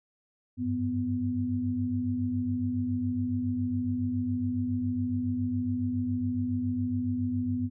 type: tone cluster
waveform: sine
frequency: 95.1 / 102.3 / 249.4 Hz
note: F#2 / G#2 / B3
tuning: +48 / -26 / +17 cents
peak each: -35 / -34 / -28 dBFS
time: 0.57-7.7 s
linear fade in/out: 50 ms
effects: none